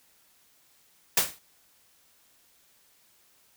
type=noise with exponential decay; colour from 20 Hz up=white; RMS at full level=-18 dBFS; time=1.17-1.39 s; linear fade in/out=5 ms; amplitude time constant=46 ms; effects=white hiss -63 dBFS RMS until 3.56 s